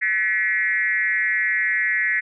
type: tone with frequency modulation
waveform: sine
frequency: 1924 Hz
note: B6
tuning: 46 cents flat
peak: -18 dBFS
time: 0.01-2.21 s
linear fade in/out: 20 ms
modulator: 201 Hz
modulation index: 1.2
effects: none